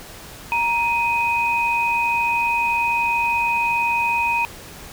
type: tone pair together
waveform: sine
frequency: 937.6 / 2503 Hz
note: A#5 / D#7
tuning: +10 / +10 cents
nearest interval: octave + perfect fourth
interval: 1700 cents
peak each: -20 dBFS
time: 0.52-4.45 s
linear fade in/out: 0 ms
effects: pink hiss -39 dBFS RMS until 4.92 s